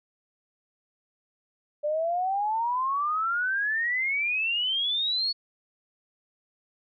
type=exponential sweep; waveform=sine; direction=up; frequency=585 to 4435 Hz; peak=-24 dBFS; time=1.83-5.33 s; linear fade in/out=20 ms; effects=none